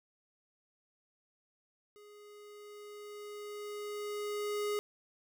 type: tone with level ramp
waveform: square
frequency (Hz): 415.3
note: G#4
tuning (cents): 0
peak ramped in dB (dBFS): -55 to -32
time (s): 1.96-4.79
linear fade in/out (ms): 0
effects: none

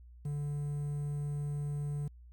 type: tone with quantisation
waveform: triangle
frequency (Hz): 145.5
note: D3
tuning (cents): -16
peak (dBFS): -31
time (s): 0.25-2.08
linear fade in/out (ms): 5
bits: 10
effects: added 60 Hz sine -51 dBFS peak until 2.32 s

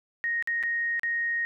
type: tone with dropouts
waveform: sine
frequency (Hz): 1867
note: A#6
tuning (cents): +2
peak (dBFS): -25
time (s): 0.24-1.45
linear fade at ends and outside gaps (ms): 0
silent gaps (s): 0.425-0.474 / 0.628-0.635 / 0.995-1.033
effects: none

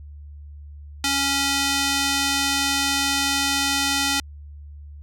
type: tone with band-pass filter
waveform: square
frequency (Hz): 277.7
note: C#4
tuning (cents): +3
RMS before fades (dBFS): -22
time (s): 1.04-4.2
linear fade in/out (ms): 2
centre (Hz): 5000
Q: 0.71
effects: added 73 Hz sine -37 dBFS peak until 5.02 s

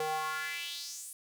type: tone with high-pass filter sweep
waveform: square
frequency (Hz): 155.56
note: D#3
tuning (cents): 0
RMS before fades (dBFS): -37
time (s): 0-1.13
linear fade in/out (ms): 2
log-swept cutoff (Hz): 540 to 10000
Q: 3.4
effects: none

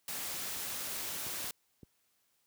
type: noise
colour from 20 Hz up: white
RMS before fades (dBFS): -39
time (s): 0.08-1.51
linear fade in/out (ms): 2
type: clicks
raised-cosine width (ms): 3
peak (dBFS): -37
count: 3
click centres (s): 1.267 / 1.443 / 1.832
effects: white hiss -75 dBFS RMS until 2.46 s + high-pass 60 Hz 12 dB/octave

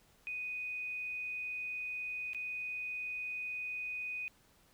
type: tone with dropouts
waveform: sine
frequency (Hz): 2489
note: D#7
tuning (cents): 0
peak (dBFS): -37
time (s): 0.27-4.28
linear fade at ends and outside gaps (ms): 0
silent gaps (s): 2.333-2.347
effects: pink hiss -67 dBFS RMS until 4.73 s

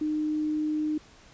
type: tone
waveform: sine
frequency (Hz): 305.7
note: D#4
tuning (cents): -30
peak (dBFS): -25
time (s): 0.01-0.98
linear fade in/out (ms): 5
effects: pink hiss -54 dBFS RMS until 1.33 s + resampled to 16000 Hz

